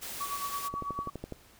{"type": "noise", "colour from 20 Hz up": "white", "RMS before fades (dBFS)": -40, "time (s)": [0.01, 0.69], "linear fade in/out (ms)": 20}
{"type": "tone with tremolo", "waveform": "sine", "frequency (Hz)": 1133, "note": "C#6", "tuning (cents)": 37, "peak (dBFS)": -31, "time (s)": [0.2, 1.1], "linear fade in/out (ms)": 10, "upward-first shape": "sine", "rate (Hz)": 9.1, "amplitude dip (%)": 70}
{"type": "click train", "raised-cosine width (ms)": 2, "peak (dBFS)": -24, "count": 8, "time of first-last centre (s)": [0.74, 1.323], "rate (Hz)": 12}
{"effects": ["pink hiss -58 dBFS RMS until 1.59 s"]}